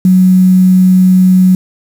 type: tone with quantisation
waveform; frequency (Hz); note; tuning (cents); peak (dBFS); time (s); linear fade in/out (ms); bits
sine; 185; F#3; 0; -3; 0.05-1.55; 2; 5
effects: none